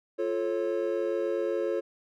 triangle chord, F augmented, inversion none, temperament just, 349.2 / 436.5 / 545.7 Hz, F4 / A4 / C#5, 0 / -14 / -27 cents, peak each -29 dBFS, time 0.18-1.81 s, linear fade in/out 20 ms, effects none

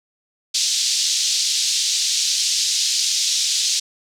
pink band-pass noise, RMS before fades -20 dBFS, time 0.54-3.8 s, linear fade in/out 10 ms, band 3800 to 7000 Hz, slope 24 dB/octave, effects none

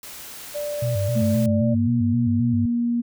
white noise, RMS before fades -38 dBFS, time 0.03-1.46 s, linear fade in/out 2 ms
sine tone, 587.3 Hz, D5, in tune, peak -25 dBFS, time 0.54-1.75 s, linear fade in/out 20 ms
sine tone with vibrato, 110.5 Hz, A2, 8 cents sharp, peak -21 dBFS, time 0.82-2.66 s, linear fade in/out 5 ms, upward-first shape square, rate 3.8 Hz, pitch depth 170 cents each way
sine tone with pitch glide, 218.9 to 237.3 Hz, A3 to A#3, -9 to +31 cents, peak -19 dBFS, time 1.15-3.02 s, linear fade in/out 20 ms, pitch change +140 cents, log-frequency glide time 1.54-1.85 s
effects none

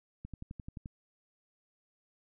click train, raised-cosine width 5 ms, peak -30 dBFS, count 8, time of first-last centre 0.25-0.859 s, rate 11.5 Hz, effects none

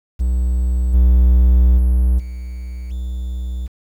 triangle tone with level steps, 61.74 Hz, B1, in tune, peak -12 / -6 / -9 / -23 / -19 dBFS, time 0.19-3.68 s, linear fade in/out 20 ms, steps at 0.93 / 1.77 / 2.18 / 2.9 s, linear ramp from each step 20 ms, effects 8-bit

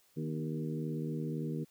harmonic tone with a mistuned harmonic, 77.8 Hz, D#2, in tune, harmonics 2 / 3 / 4 / 5 / 6, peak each -36 / -40 / -42 / -44 / -46 dBFS, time 0.16-1.65 s, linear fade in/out 20 ms, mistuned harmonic 3, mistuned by +42 cents, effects white hiss -68 dBFS RMS until 1.7 s

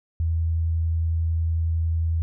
sine tone with vibrato, 82 Hz, E2, 9 cents flat, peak -20 dBFS, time 0.2-2.22 s, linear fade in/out 0 ms, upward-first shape triangle, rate 11 Hz, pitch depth 9 cents each way, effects none

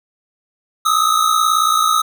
square tone pair together, 1237 / 1295.4 Hz, D#6 / E6, -10 / -31 cents, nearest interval minor second, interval 79 cents, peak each -16 dBFS, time 0.85-2.02 s, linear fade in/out 10 ms, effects none

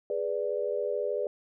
sine chord, G# diminished, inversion none, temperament equal, 415.3 / 493.9 / 587.3 Hz, G#4 / B4 / D5, 0 / 0 / 0 cents, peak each -32 dBFS, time 0.1-1.27 s, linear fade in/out 2 ms, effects none

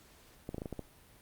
clicks, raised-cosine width 2 ms, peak -25 dBFS, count 7, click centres 0.491 / 0.545 / 0.582 / 0.619 / 0.658 / 0.727 / 0.793 s, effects pink hiss -60 dBFS RMS until 1.21 s + Opus 48 kbps

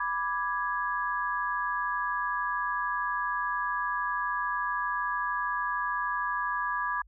sine chord, G# diminished, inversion first, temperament equal, 987.8 / 1174.7 / 1661.2 Hz, B5 / D6 / G#6, 0 / 0 / 0 cents, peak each -32 dBFS, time 0-7.02 s, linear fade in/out 5 ms, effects added 50 Hz sine -54 dBFS peak until 7.07 s

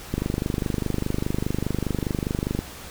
click train, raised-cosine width 3 ms, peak -11 dBFS, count 62, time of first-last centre 0.14-2.59 s, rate 24.9 Hz, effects pink hiss -40 dBFS RMS until 2.9 s

